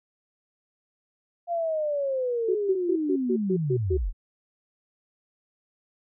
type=linear sweep; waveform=sine; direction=down; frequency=698.5 to 30.87 Hz; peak=-24 dBFS; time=1.47-4.13 s; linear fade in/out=50 ms
type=tone bursts; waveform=sine; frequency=374.1 Hz; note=F#4; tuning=19 cents sharp; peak=-22 dBFS; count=8; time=2.48-3.974 s; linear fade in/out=10 ms; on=73 ms; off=130 ms
effects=none